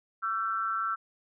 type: tone with amplitude modulation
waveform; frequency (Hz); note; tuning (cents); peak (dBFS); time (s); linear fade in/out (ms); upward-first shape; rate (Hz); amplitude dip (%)
sine; 1341; E6; +29; -24; 0.22-0.96; 20; sine; 205; 80
effects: none